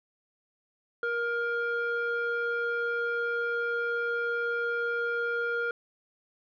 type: tone pair together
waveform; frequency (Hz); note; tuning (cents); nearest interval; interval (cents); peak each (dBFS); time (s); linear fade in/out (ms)
sine; 471.5 / 1409; A#4 / F6; +20 / +15; octave + perfect fifth; 1895; -29 / -27; 1.03-5.71; 2
effects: tanh soft clip ceiling -24 dBFS